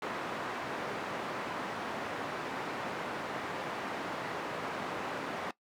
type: band-pass noise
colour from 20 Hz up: white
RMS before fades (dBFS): -38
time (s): 0.02-5.51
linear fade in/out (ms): 2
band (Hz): 170 to 1300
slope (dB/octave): 12
effects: noise-tail reverb RT60 0.1 s tail -19 dB re dry